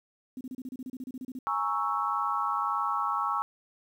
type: tone bursts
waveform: sine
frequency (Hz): 256.2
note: C4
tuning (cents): -36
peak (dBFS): -35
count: 15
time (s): 0.37-1.389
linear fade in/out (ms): 2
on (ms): 39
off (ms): 31
type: chord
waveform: sine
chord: A# half-diminished seventh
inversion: third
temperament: equal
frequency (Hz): 830.6 / 932.3 / 1108.7 / 1318.5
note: G#5 / A#5 / C#6 / E6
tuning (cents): 0 / 0 / 0 / 0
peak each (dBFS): -34 / -35 / -30 / -31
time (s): 1.47-3.42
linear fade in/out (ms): 0
effects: 10-bit